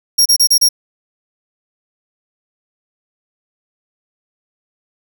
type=tone bursts; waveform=sawtooth; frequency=5588 Hz; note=F8; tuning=in tune; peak=-5 dBFS; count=5; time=0.18-0.689 s; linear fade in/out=10 ms; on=77 ms; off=31 ms; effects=none